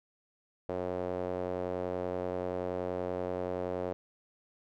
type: tone with band-pass filter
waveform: sawtooth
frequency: 90.5 Hz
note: F#2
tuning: 38 cents flat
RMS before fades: -35 dBFS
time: 0.69-3.93 s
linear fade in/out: 0 ms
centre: 530 Hz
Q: 2.5
effects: none